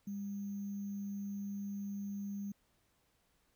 sine tone with sample-and-hold, 200.6 Hz, G3, 40 cents sharp, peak -38 dBFS, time 0.07-2.52 s, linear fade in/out 5 ms, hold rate 6300 Hz, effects pink hiss -75 dBFS RMS until 3.55 s

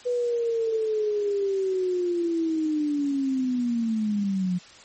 sine linear sweep, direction down, 493.9 to 176.1 Hz, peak -22 dBFS, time 0.05-4.59 s, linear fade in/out 20 ms, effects white hiss -48 dBFS RMS until 4.84 s + MP3 32 kbps

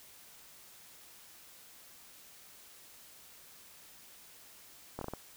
slowing click train, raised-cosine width 1 ms, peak -24 dBFS, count 5, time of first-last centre 4.99-5.136 s, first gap 23 ms, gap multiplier 1.32, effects white hiss -56 dBFS RMS until 5.36 s

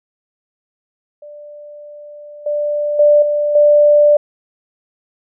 sine tone with level steps, 590 Hz, D5, 8 cents sharp, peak -32 / -15 / -6 / -13 / -6 dBFS, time 1.22-4.17 s, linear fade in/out 5 ms, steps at 2.46 / 2.99 / 3.22 / 3.55 s, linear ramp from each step 5 ms, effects none

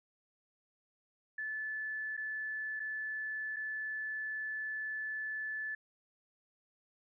sine tone with dropouts, 1738 Hz, A6, 22 cents flat, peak -36 dBFS, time 1.38-5.75 s, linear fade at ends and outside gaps 5 ms, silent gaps 2.168-2.175 / 2.796-2.8 / 3.562-3.566 s, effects none

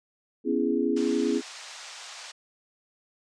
sine chord, C# minor seventh, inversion third, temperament equal with one note detuned, 246.9 / 277.2 / 333.7 / 415.3 Hz, B3 / C#4 / E4 / G#4, 0 / 0 / +21 / 0 cents, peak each -28 dBFS, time 0.44-1.42 s, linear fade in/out 50 ms
white band-pass noise, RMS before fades -43 dBFS, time 0.96-2.32 s, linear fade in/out 10 ms, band 640 to 6800 Hz, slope 24 dB/octave
effects resampled to 22050 Hz

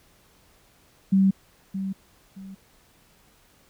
sine tone with echo, 192.8 Hz, G3, 28 cents flat, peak -15 dBFS, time 1.12-1.31 s, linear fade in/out 10 ms, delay 620 ms, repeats 2, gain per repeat -11 dB, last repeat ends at 2.55 s, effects pink hiss -59 dBFS RMS until 3.69 s

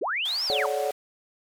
sine linear two-way sweep, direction up then down, 263.7 to 5588 to 665 Hz, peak -25 dBFS, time 0.01-0.67 s, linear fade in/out 10 ms, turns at 0.45 s
pink band-pass noise, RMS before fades -42 dBFS, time 0.25-0.92 s, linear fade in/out 5 ms, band 650 to 16000 Hz, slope 48 dB/octave
sine chord, D major seventh, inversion second, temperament equal with one note detuned, 428.7 / 554.4 / 587.3 / 740 Hz, A4 / C#5 / D5 / F#5, -45 / 0 / 0 / 0 cents, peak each -30 dBFS, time 0.5-0.91 s, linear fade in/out 0 ms
effects none

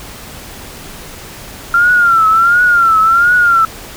sine tone with vibrato, 1376 Hz, F6, 26 cents flat, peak -6 dBFS, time 1.74-3.65 s, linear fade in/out 2 ms, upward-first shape triangle, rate 1.4 Hz, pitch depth 120 cents each way, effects pink hiss -31 dBFS RMS until 3.96 s

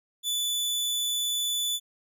sawtooth tone, 3479 Hz, A7, 20 cents flat, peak -23 dBFS, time 0.23-1.8 s, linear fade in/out 50 ms, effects none

